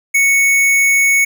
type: tone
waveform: square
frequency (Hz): 2217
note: C#7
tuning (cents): 0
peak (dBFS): -10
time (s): 0.14-1.25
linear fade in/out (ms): 10
effects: none